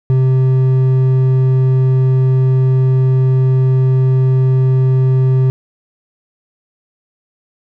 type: tone with hard clipping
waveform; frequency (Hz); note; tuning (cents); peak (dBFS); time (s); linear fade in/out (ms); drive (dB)
triangle; 130.3; C3; -7; -10; 0.1-5.5; 0; 9
effects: none